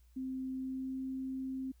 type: tone with pitch glide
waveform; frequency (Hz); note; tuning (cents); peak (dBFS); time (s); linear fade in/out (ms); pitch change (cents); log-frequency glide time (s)
sine; 261.1 to 263.1; C4 to C4; -3 to +10; -36; 0.16-1.72; 10; +13; 0.52-1.02
effects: added 60 Hz sine -60 dBFS peak until 1.8 s + white hiss -75 dBFS RMS until 1.8 s